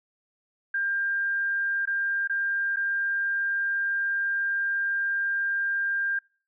sine tone with dropouts, 1597 Hz, G6, 32 cents sharp, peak -24 dBFS, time 0.74-6.19 s, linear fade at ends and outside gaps 5 ms, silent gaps 1.855-1.873 / 2.275-2.296 / 2.761-2.768 s, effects noise-tail reverb RT60 0.4 s tail -26 dB re dry

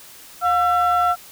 sine tone pair together, 713 / 1345 Hz, F5 / E6, +36 / +34 cents, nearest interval major seventh, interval 1098 cents, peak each -16 dBFS, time 0.41-1.16 s, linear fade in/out 50 ms, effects tanh soft clip ceiling -11 dBFS + white hiss -43 dBFS RMS until 1.31 s

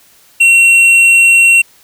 sine tone with hard clipping, 2730 Hz, F7, 40 cents flat, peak -5 dBFS, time 0.4-1.62 s, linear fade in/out 10 ms, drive 6 dB, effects white hiss -46 dBFS RMS until 1.83 s

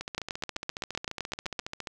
two click trains, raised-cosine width 0.2 ms, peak -14 / -18 dBFS, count 12 / 28, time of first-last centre 0.18-1.592 / 0.01-1.872 s, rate 7.79 / 14.5 Hz, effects none

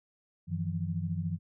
sine tone cluster, 95.2 / 160.3 / 174.1 Hz, F#2 / E3 / F3, +50 / -48 / -5 cents, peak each -35 / -34 / -35 dBFS, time 0.47-1.39 s, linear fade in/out 50 ms, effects none

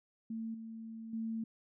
sine tone with level steps, 224.6 Hz, A3, 36 cents sharp, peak -37 / -43 / -35 dBFS, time 0.3-1.44 s, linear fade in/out 5 ms, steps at 0.54 / 1.13 s, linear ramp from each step 5 ms, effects none

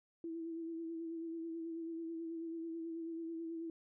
sine tone with vibrato, 329.8 Hz, E4, 1 cent sharp, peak -40 dBFS, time 0.24-3.7 s, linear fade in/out 2 ms, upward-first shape sine, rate 9.2 Hz, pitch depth 29 cents each way, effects none

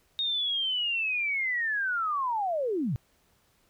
sine linear sweep, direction down, 3729 to 102.1 Hz, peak -26 dBFS, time 0.19-2.96 s, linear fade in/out 0 ms, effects pink hiss -67 dBFS RMS until 3.69 s

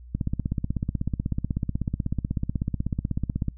click train, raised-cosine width 5 ms, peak -13 dBFS, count 55, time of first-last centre 0.15-3.483 s, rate 16.2 Hz, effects noise-tail reverb RT60 0.1 s tail -24 dB re dry + added 60 Hz sine -42 dBFS peak until 3.57 s

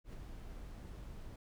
brown noise with ADSR envelope, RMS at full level -45 dBFS, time 0.04-1.36 s, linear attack 89 ms, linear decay 15 ms, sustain -3 dB, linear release 4 ms, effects none

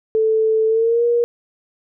sine tone with pitch glide, 440.1 to 474.4 Hz, A4 to A#4, 0 to +30 cents, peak -13 dBFS, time 0.15-1.24 s, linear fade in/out 0 ms, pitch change +130 cents, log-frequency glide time 0.67-1.04 s, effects none

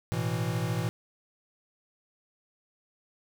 square chord, A suspended second, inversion none, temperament equal, 110 / 123.47 / 164.81 Hz, A2 / B2 / E3, 0 / 0 / 0 cents, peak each -33 dBFS, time 0.12-0.89 s, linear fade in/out 0 ms, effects none

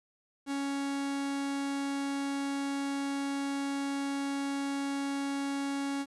45% pulse tone, 278.2 Hz, C#4, 6 cents sharp, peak -31 dBFS, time 0.46-6.06 s, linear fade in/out 50 ms, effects resampled to 24000 Hz + 10-bit

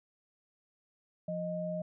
sine tone pair together, 174.26 / 621 Hz, F3 / D#5, -4 / -3 cents, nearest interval octave + minor seventh, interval 2201 cents, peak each -37 / -35 dBFS, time 1.28-1.82 s, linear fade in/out 5 ms, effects none

